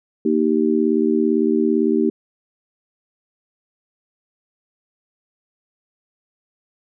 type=harmonic tone; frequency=77.78 Hz; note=D#2; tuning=in tune; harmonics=3 / 4 / 5; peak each=-19 / -19 / -19 dBFS; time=0.25-2.1 s; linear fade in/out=5 ms; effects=none